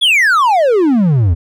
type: exponential sweep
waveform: triangle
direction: down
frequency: 3520 to 77.78 Hz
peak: -6 dBFS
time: 0.01-1.35 s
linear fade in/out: 20 ms
effects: none